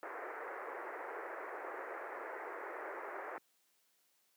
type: band-pass noise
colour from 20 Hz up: pink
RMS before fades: -45 dBFS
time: 0.03-3.38 s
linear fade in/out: 0 ms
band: 360 to 2000 Hz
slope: 48 dB/octave
effects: white hiss -75 dBFS RMS until 4.36 s + high-pass 200 Hz 12 dB/octave